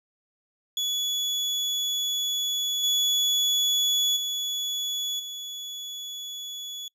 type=tone with level steps; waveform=35% pulse; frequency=3400 Hz; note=G#7; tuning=40 cents sharp; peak=-23 / -19 / -25 / -32 dBFS; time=0.77-6.88 s; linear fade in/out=2 ms; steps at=2.83 / 4.16 / 5.19 s; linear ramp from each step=10 ms; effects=noise-tail reverb RT60 0.1 s tail -23 dB re dry + resampled to 32000 Hz